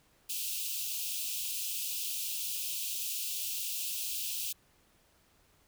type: high-pass noise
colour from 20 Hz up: white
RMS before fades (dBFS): -36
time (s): 0.29-4.53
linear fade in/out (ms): 10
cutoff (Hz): 2500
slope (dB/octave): 96
effects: pink hiss -67 dBFS RMS until 5.67 s